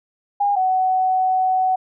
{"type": "tone pair in turn", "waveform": "sine", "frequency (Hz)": [811, 748.3], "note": ["G#5", "F#5"], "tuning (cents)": [-41, 19], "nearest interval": "minor second", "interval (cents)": 140, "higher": "first", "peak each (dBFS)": -15, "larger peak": "neither", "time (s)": [[0.4, 0.56], [0.56, 1.76]], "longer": "second", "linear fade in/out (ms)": 10, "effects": []}